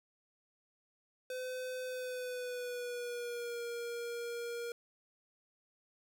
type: tone with pitch glide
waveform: square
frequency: 509 to 472.2 Hz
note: C5 to A#4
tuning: -48 to +22 cents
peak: -39 dBFS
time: 1.3-4.72 s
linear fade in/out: 2 ms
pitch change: -130 cents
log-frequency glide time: 1.86-3.62 s
effects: none